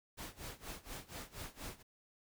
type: noise with tremolo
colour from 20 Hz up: pink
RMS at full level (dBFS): -45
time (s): 0.17-1.83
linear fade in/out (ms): 20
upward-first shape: sine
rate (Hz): 4.2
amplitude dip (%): 90
effects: none